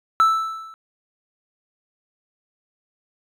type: tone with level ramp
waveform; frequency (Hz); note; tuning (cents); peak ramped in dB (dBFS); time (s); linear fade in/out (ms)
triangle; 1318.5; E6; 0; -8 to -38; 0.2-0.74; 0
effects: tanh soft clip ceiling -4 dBFS